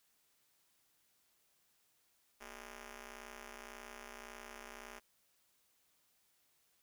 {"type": "ring-modulated tone", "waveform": "5% pulse", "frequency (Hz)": 204.9, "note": "G#3", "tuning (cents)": -23, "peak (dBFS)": -35, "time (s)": [2.4, 5], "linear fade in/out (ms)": 20, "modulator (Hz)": 174, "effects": ["white hiss -75 dBFS RMS until 6.82 s"]}